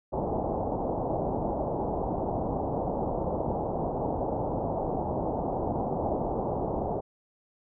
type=low-pass noise; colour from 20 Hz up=white; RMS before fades=-30 dBFS; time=0.12-7.01 s; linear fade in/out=20 ms; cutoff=860 Hz; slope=48 dB/octave; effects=none